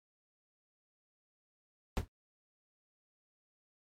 brown noise with exponential decay, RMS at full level -24 dBFS, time 1.97-2.08 s, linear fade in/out 0 ms, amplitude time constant 22 ms, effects MP3 64 kbps

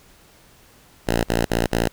5% pulse tone bursts, 57.4 Hz, A#1, 26 cents flat, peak -7 dBFS, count 4, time 1.07-1.885 s, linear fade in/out 10 ms, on 170 ms, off 45 ms, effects pink hiss -52 dBFS RMS until 1.92 s

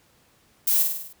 violet noise with echo, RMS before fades -21 dBFS, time 0.67-0.83 s, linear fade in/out 5 ms, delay 50 ms, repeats 6, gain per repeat -4 dB, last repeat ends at 1.13 s, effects pink hiss -60 dBFS RMS until 1.2 s + high-pass 60 Hz 12 dB/octave

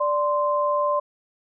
sine tone pair together, 587.3 / 1041.6 Hz, D5 / C6, 0 / -8 cents, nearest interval minor seventh, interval 992 cents, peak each -22 dBFS, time 0-1 s, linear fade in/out 10 ms, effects none

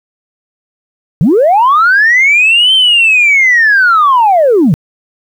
sine linear two-way sweep, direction up then down, 130.81 to 3136 to 130.81 Hz, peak -3 dBFS, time 1.21-4.74 s, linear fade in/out 0 ms, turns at 2.74 s, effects tanh soft clip ceiling -1 dBFS + 7-bit

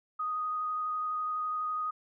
sine tone with vibrato, 1244.5 Hz, D#6, in tune, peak -30 dBFS, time 0.19-1.91 s, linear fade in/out 10 ms, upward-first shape square, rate 12 Hz, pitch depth 8 cents each way, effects none

